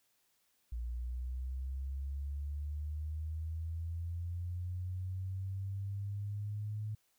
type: linear sweep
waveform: sine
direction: up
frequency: 58.3 to 107.5 Hz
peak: -36 dBFS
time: 0.72-6.95 s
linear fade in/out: 5 ms
effects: white hiss -75 dBFS RMS until 7.18 s